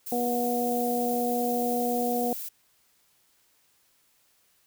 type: noise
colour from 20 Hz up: violet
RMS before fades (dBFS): -36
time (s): 0.06-2.49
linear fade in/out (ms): 10
type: harmonic tone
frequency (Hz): 241.9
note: B3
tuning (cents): -36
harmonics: 1 / 2 / 3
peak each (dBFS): -29 / -29 / -29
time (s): 0.12-2.33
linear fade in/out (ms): 2
effects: white hiss -66 dBFS RMS until 4.66 s